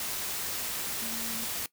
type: tone in noise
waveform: sine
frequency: 227.1 Hz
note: A#3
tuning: 45 cents flat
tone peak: -41 dBFS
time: 1.02-1.45 s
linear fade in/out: 2 ms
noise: white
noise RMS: -34 dBFS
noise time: 0-1.66 s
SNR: -10 dB
effects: noise-tail reverb RT60 0.1 s tail -19 dB re dry